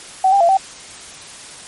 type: tone with pitch steps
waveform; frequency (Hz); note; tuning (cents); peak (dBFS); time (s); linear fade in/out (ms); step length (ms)
sine; 759 / 795 / 682 / 771; F#5 / G5 / F5 / G5; +44 / +24 / -41 / -29; -9; 0.24-0.572; 5; 83
effects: white hiss -36 dBFS RMS until 1.67 s + MP3 48 kbps